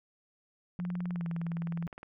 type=tone with pitch glide; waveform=sine; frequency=177 to 168.03 Hz; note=F3 to E3; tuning=+23 to +33 cents; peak=-32 dBFS; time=0.79-1.87 s; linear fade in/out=0 ms; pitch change=-90 cents; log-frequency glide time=1.13-1.26 s
type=click train; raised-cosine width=0.5 ms; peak=-30 dBFS; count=25; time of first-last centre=0.8-2.031 s; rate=19.5 Hz
effects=none